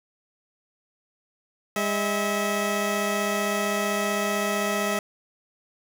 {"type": "tone pair together", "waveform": "15% pulse", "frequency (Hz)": [203.5, 646.1], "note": ["G#3", "E5"], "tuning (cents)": [-35, -35], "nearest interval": "octave + minor sixth", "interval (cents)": 2000, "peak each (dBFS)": -20, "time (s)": [1.76, 4.99], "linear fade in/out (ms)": 2, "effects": ["9-bit"]}